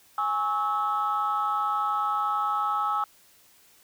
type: chord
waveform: sine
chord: C# minor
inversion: second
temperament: equal with one note detuned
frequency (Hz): 830.6 / 1108.7 / 1297.4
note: G#5 / C#6 / E6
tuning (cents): 0 / 0 / -28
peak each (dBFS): -28 / -31 / -25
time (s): 0.18-3.04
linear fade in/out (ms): 2
effects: tanh soft clip ceiling -17 dBFS + white hiss -58 dBFS RMS until 3.83 s